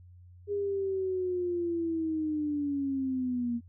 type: linear sweep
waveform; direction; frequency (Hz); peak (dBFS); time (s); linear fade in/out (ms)
sine; down; 410 to 233.1; -28; 0.47-3.61; 50
effects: added 89 Hz sine -50 dBFS peak until 3.68 s